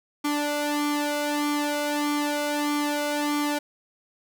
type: tone with flanger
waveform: sawtooth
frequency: 293.7 Hz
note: D4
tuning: in tune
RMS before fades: -26 dBFS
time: 0.24-3.59 s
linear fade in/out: 10 ms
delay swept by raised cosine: 0.9 to 1.42 ms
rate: 1.6 Hz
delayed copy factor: +0.8
effects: none